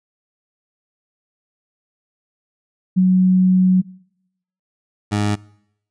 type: tone pair in turn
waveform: sine / 20% pulse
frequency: 185 / 103.83 Hz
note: F#3 / G#2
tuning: 0 / 0 cents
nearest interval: minor seventh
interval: 1000 cents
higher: first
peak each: -10 / -12 dBFS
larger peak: first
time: 2.96-3.82 / 5.11-5.36 s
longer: first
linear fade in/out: 20 ms
effects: noise-tail reverb RT60 0.8 s tail -24 dB re dry + resampled to 22050 Hz